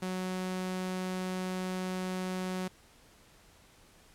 sawtooth tone, 184.9 Hz, F#3, 1 cent flat, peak -29 dBFS, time 0.02-2.68 s, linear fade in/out 5 ms, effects pink hiss -60 dBFS RMS until 4.14 s + low-pass 12000 Hz 12 dB/octave

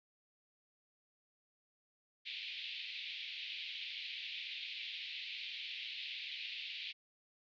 pink band-pass noise, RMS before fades -45 dBFS, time 2.25-6.93 s, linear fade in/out 20 ms, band 2300 to 4100 Hz, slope 48 dB/octave, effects none

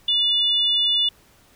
sine tone pair together, 2911 / 3500 Hz, F#7 / A7, -29 / -10 cents, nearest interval minor third, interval 319 cents, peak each -22 / -18 dBFS, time 0.08-1.09 s, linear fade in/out 5 ms, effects pink hiss -55 dBFS RMS until 1.55 s

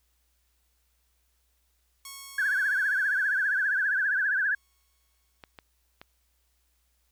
5% pulse tone with exponential decay, 1100 Hz, C#6, 14 cents flat, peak -28 dBFS, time 2.05-5.55 s, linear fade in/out 2 ms, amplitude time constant 760 ms
sine tone with vibrato, 1600 Hz, G6, 35 cents sharp, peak -23 dBFS, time 2.38-4.55 s, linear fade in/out 5 ms, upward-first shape triangle, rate 15 Hz, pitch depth 150 cents each way
clicks, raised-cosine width 0.3 ms, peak -28 dBFS, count 3, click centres 5.438 / 5.588 / 6.015 s
effects added 60 Hz sine -70 dBFS peak until 7.11 s + white hiss -73 dBFS RMS until 7.11 s

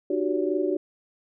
sine tone cluster, 303.1 / 365.1 / 388.9 / 570 Hz, D#4 / F#4 / G4 / C#5, -45 / -23 / -14 / +48 cents, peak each -28 / -26 / -28 / -31 dBFS, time 0.1-0.77 s, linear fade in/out 5 ms, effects none

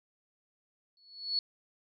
sine tone with exponential growth, 4400 Hz, C#8, 14 cents flat, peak -25 dBFS, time 0.97-1.39 s, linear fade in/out 1 ms, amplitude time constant 90 ms, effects none

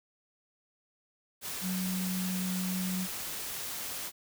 sine tone in noise, 185 Hz, F#3, in tune, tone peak -31 dBFS, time 1.61-3.08 s, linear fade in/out 50 ms, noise white, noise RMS -38 dBFS, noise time 1.41-4.12 s, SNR +4 dB, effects none

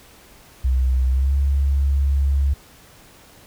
sine tone with pitch glide, 64.3 to 69.31 Hz, C2 to C#2, -30 to 0 cents, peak -15 dBFS, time 0.64-2.54 s, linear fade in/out 10 ms, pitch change +130 cents, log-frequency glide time 1.1-1.34 s, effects pink hiss -48 dBFS RMS until 3.46 s

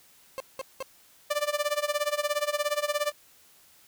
30% pulse tone bursts, 532 Hz, C5, 29 cents sharp, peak -29 dBFS, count 3, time 0.38-0.826 s, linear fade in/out 0 ms, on 22 ms, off 190 ms
sawtooth tone with tremolo, 590 Hz, D5, 8 cents sharp, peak -19 dBFS, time 1.3-3.12 s, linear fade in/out 10 ms, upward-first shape sine, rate 17 Hz, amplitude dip 90%
effects white hiss -58 dBFS RMS until 3.87 s

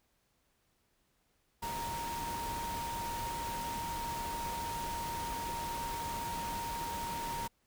sine tone in noise, 932.3 Hz, A#5, in tune, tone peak -37 dBFS, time 1.62-7.48 s, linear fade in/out 10 ms, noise pink, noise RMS -42 dBFS, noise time 1.62-7.48 s, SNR +2 dB, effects pink hiss -75 dBFS RMS until 7.66 s

